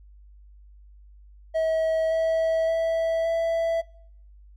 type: tone with pitch steps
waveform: triangle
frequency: 643 / 649.3 / 655.8 / 662.2 Hz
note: E5 / E5 / E5 / E5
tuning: -43 / -26 / -9 / +8 cents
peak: -19 dBFS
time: 1.54-3.82 s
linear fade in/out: 20 ms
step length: 570 ms
effects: noise-tail reverb RT60 0.7 s tail -25 dB re dry + added 50 Hz sine -47 dBFS peak until 4.56 s